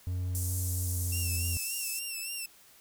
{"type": "tone with pitch glide", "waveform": "triangle", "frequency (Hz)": [90.3, 86.62], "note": ["F#2", "F2"], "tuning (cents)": [-42, -14], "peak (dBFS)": -28, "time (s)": [0.07, 1.57], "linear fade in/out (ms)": 0, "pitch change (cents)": -72, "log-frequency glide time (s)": [0.65, 1.39]}
{"type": "band-pass noise", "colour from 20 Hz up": "white", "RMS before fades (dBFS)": -38, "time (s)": [0.35, 1.99], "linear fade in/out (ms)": 0, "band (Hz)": [6700, 13000], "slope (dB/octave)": 24}
{"type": "tone with vibrato", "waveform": "10% pulse", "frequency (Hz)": 2700, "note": "E7", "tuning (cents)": 41, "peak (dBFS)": -27, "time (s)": [1.12, 2.46], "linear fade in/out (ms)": 5, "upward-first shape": "sine", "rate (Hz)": 3.5, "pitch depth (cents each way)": 58}
{"effects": ["white hiss -58 dBFS RMS until 2.8 s"]}